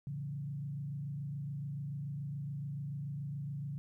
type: tone with frequency modulation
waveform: sine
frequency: 142 Hz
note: C#3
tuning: 42 cents sharp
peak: -37 dBFS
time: 0.07-3.78 s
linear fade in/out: 0 ms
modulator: 27 Hz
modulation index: 0.71
effects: 13-bit